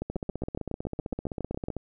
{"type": "two click trains", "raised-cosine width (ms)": 2, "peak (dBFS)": [-19, -18], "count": [27, 13], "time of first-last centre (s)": [[0.1, 1.767], [0.02, 1.684]], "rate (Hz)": [15.6, 7.21], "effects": []}